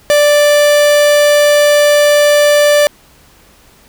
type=tone; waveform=45% pulse; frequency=587.3 Hz; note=D5; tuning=in tune; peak=-6 dBFS; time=0.1-2.87 s; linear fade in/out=0 ms; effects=pink hiss -45 dBFS RMS until 3.88 s